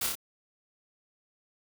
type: noise with echo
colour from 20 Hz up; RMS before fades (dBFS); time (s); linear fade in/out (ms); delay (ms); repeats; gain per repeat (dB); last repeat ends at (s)
white; -31; 0.01-0.07; 5; 28; 3; -2; 0.154
effects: none